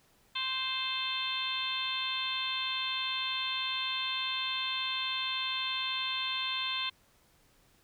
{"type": "harmonic tone with a mistuned harmonic", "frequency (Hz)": 523.3, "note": "C5", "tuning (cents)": 0, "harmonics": [2, 3, 4, 5, 6, 7, 8], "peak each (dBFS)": [-39, -44, -43, -38, -38, -35, -43], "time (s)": [0.35, 6.9], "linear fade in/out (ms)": 10, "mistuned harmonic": 7, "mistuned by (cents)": -45, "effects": ["pink hiss -66 dBFS RMS until 7.83 s"]}